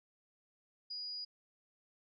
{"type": "tone", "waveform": "sine", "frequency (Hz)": 4900, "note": "D#8", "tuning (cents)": -27, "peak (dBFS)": -40, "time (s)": [0.9, 1.25], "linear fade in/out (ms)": 10, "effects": []}